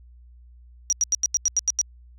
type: tone bursts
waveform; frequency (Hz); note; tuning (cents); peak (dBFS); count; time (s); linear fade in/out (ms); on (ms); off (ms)
sine; 5760; F#8; -47; -17; 9; 0.9-1.814; 0; 26; 85
effects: added 60 Hz sine -46 dBFS peak until 2.18 s